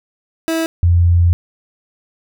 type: tone pair in turn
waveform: 30% pulse / sine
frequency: 325.7 / 86.48 Hz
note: E4 / F2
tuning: -21 / -16 cents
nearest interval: octave + major seventh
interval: 2295 cents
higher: first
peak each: -13 / -8 dBFS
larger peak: second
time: 0.48-0.66 / 0.83-1.33 s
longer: second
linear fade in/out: 0 ms
effects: none